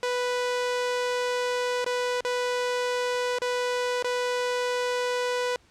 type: tone with dropouts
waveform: sawtooth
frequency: 493.9 Hz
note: B4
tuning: in tune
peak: -21 dBFS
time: 0.03-5.56 s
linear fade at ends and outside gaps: 1 ms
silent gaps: 1.844-1.863 / 2.207-2.249 / 3.386-3.418 / 4.025-4.044 s
effects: pink hiss -60 dBFS RMS until 5.7 s + low-pass 7000 Hz 12 dB/octave